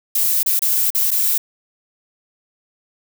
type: noise with dropouts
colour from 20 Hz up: violet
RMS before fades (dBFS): -17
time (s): 0.15-1.38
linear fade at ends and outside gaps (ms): 5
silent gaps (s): 0.431-0.461 / 0.593-0.619 / 0.904-0.948 / 1.107-1.114
effects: none